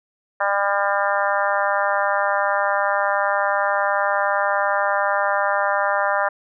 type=harmonic tone; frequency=200.3 Hz; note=G3; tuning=38 cents sharp; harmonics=3 / 4 / 5 / 6 / 7 / 8 / 9; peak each=-23 / -24 / -25 / -26 / -26 / -27 / -28 dBFS; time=0.4-6.29 s; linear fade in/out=10 ms; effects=none